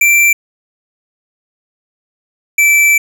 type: tone pair in turn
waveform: square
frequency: 2349 / 2325 Hz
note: D7 / D7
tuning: 0 / -18 cents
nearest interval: unison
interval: 18 cents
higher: first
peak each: -7 dBFS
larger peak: neither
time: 0.01-0.33 / 2.58-2.98 s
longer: second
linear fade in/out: 5 ms
effects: none